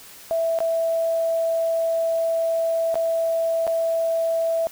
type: tone with dropouts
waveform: sine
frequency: 659.3 Hz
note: E5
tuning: in tune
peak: -19 dBFS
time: 0.31-4.67 s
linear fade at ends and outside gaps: 0 ms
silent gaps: 0.588-0.604 / 2.943-2.955 / 3.668-3.676 s
effects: white hiss -44 dBFS RMS until 4.71 s